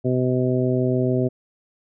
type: harmonic tone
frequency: 127 Hz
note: B2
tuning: 49 cents sharp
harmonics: 1 / 2 / 3 / 4 / 5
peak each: -22 / -23 / -23 / -29 / -28 dBFS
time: 0.04-1.29 s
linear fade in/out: 20 ms
effects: none